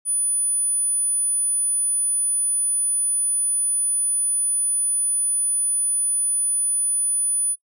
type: tone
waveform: sine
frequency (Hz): 9900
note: D#9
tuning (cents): -10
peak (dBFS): -16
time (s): 0.05-7.56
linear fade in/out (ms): 50
effects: noise-tail reverb RT60 0.1 s tail -21 dB re dry + tanh soft clip ceiling -17 dBFS